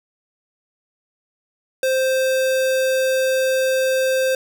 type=tone; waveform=square; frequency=523.3 Hz; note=C5; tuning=in tune; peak=-17 dBFS; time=1.83-4.35 s; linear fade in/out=2 ms; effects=none